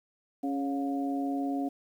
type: harmonic tone with a mistuned harmonic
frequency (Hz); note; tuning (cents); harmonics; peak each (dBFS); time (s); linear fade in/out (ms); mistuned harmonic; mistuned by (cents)
138.59; C#3; 0; 2 / 3 / 4 / 5; -29 / -43 / -43 / -36; 0.43-1.69; 10; 5; +44
effects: 10-bit